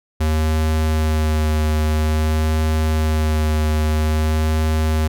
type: tone with vibrato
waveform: square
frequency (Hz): 77.78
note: D#2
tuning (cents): 0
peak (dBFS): -16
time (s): 0.2-5.08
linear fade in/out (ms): 10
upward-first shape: sine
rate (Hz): 0.5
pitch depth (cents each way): 15
effects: none